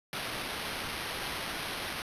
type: noise with sample-and-hold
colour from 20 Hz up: white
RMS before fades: -37 dBFS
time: 0.13-2.02 s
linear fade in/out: 0 ms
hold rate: 7350 Hz
effects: resampled to 32000 Hz